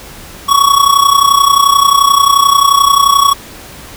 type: tone with amplitude modulation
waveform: square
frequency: 1119 Hz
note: C#6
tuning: 16 cents sharp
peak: -3 dBFS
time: 0.48-3.34 s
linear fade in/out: 20 ms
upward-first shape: sine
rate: 31.4 Hz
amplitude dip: 75%
effects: pink hiss -32 dBFS RMS until 3.96 s